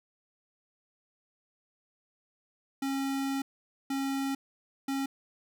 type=tone bursts at uneven times; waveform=square; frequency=272.4 Hz; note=C#4; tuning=30 cents flat; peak=-30 dBFS; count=3; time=2.82-3.42 / 3.9-4.35 / 4.88-5.06 s; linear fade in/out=5 ms; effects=none